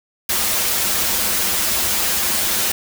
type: noise with comb filter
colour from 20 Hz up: white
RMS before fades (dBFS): -19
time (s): 0.29-2.72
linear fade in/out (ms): 5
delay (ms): 7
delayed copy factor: -1
effects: none